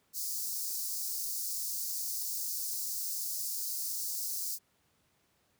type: high-pass noise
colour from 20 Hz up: white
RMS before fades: -36 dBFS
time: 0.13-4.59 s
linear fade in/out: 50 ms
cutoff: 4600 Hz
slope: 48 dB/octave
effects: pink hiss -72 dBFS RMS until 5.59 s + high-pass 80 Hz 12 dB/octave

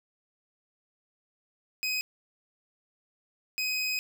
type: tone bursts at uneven times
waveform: 25% pulse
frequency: 2516 Hz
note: D#7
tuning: 19 cents sharp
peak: -24 dBFS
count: 2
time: 1.83-2.01 / 3.58-3.99 s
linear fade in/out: 0 ms
effects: none

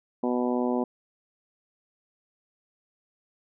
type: harmonic tone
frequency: 123.47 Hz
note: B2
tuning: in tune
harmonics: 2 / 3 / 4 / 5 / 6 / 7 / 8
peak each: -26 / -30 / -32 / -34 / -36 / -37 / -38 dBFS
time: 0.23-0.84 s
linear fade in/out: 5 ms
effects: none

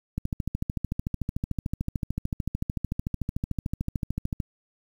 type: click train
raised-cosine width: 5 ms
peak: -15 dBFS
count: 58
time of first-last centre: 0.18-4.402 s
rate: 13.5 Hz
effects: 8-bit

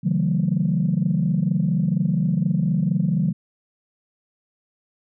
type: chord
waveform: sine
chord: F# minor seventh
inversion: second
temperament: equal with one note detuned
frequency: 138.59 / 160.77 / 185 / 220 Hz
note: C#3 / E3 / F#3 / A3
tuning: 0 / -43 / 0 / 0 cents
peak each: -25 / -21 / -21 / -27 dBFS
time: 0.03-3.33 s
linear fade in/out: 20 ms
effects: tanh soft clip ceiling -10 dBFS

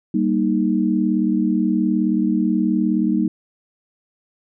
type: chord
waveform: sine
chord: Eb major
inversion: first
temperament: just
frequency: 194.45 / 233.3 / 311.1 Hz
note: G3 / Bb3 / Eb4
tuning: -14 / +2 / 0 cents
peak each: -20 dBFS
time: 0.14-3.28 s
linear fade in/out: 5 ms
effects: none

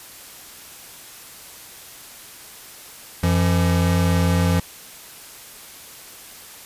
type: tone pair together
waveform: square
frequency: 89.8 / 171.04 Hz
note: F2 / F3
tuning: +49 / -36 cents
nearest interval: major seventh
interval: 1115 cents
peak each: -19 / -20 dBFS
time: 3.23-4.6 s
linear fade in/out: 5 ms
effects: white hiss -41 dBFS RMS until 6.65 s + resampled to 32000 Hz

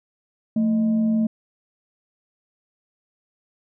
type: tone with frequency modulation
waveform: sine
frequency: 222 Hz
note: A3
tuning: 16 cents sharp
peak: -17 dBFS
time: 0.56-1.27 s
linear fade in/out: 5 ms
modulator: 398 Hz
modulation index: 0.26
effects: none

